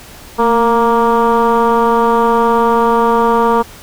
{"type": "tone with frequency modulation", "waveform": "sine", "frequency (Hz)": 698.5, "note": "F5", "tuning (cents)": 0, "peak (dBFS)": -7, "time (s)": [0.38, 3.63], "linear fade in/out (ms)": 20, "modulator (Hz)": 236, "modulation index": 2, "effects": ["tanh soft clip ceiling -5 dBFS", "pink hiss -36 dBFS RMS until 3.82 s"]}